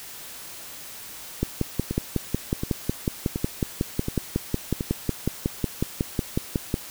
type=two click trains; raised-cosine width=3 ms; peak=-9 / -13 dBFS; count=30 / 5; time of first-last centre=1.43-6.741 / 1.91-4.809 s; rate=5.46 / 1.38 Hz; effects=white hiss -40 dBFS RMS until 6.9 s